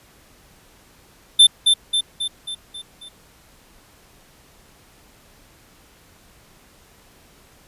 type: tone with echo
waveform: square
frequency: 3554 Hz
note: A7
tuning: 17 cents sharp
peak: -7 dBFS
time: 1.39-1.47 s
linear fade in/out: 10 ms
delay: 270 ms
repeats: 6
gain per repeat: -5 dB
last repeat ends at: 3.09 s
effects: pink hiss -52 dBFS RMS until 7.67 s + resampled to 32000 Hz